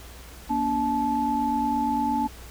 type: tone cluster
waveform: sine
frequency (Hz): 237.9 / 286.4 / 868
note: A#3 / D4 / A5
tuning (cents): +35 / -43 / -24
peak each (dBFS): -28 / -28 / -24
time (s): 0.49-2.28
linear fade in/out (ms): 20
effects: added 60 Hz sine -43 dBFS peak until 2.5 s + pink hiss -46 dBFS RMS until 2.5 s